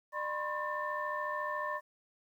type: tone cluster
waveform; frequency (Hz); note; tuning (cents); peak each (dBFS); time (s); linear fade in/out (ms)
sine; 600 / 1004 / 1078 / 1788; D5 / B5 / C#6 / A6; +37 / +28 / -49 / +27; -39 / -40 / -37 / -39; 0.12-1.81; 50
effects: tanh soft clip ceiling -23 dBFS + 11-bit